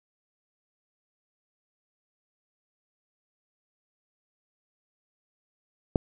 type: click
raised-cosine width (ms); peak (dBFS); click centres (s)
2; -8; 5.958
effects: none